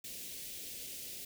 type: band-stop noise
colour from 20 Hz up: white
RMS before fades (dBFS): -45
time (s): 0.04-1.25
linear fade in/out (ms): 5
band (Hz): 530 to 2300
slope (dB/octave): 24
effects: none